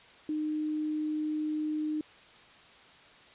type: tone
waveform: sine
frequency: 306.2 Hz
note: D#4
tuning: 28 cents flat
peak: -29 dBFS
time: 0.29-2.01 s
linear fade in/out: 2 ms
effects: white hiss -55 dBFS RMS until 3.34 s + resampled to 8000 Hz